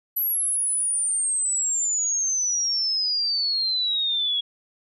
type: exponential sweep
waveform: sine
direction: down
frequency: 11890 to 3322 Hz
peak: -21 dBFS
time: 0.16-4.41 s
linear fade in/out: 10 ms
effects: none